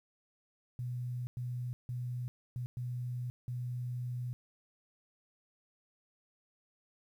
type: tone bursts at uneven times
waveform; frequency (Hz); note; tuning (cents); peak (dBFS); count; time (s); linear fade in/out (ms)
sine; 123.47; B2; 0; -35; 6; 0.79-1.27 / 1.37-1.73 / 1.89-2.28 / 2.56-2.66 / 2.77-3.3 / 3.48-4.33; 0
effects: 11-bit